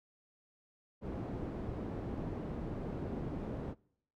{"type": "low-pass noise", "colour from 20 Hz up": "white", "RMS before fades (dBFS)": -40, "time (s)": [1.01, 3.75], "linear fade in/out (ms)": 50, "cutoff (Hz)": 330, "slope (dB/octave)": 12, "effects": ["noise-tail reverb RT60 0.7 s tail -25 dB re dry"]}